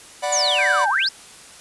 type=chord; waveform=45% pulse; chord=B minor; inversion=first; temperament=equal; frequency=587.3 / 740 / 987.8 Hz; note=D5 / F#5 / B5; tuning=0 / 0 / 0 cents; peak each=-24 / -25 / -28 dBFS; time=0.22-0.86 s; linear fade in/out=20 ms
type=exponential two-way sweep; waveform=sine; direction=down then up; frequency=7220 to 780 to 5490 Hz; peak=-18 dBFS; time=0.32-1.09 s; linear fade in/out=5 ms; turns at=0.89 s
type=tone; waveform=sine; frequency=1568 Hz; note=G6; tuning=in tune; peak=-22 dBFS; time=0.58-1.08 s; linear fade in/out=10 ms
effects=white hiss -43 dBFS RMS until 1.6 s + resampled to 24000 Hz